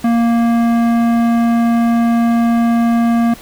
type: tone with tanh clipping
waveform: sine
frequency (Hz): 233.1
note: A#3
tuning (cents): 0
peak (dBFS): -12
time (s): 0.04-3.34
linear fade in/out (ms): 5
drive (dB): 15
effects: pink hiss -37 dBFS RMS until 3.41 s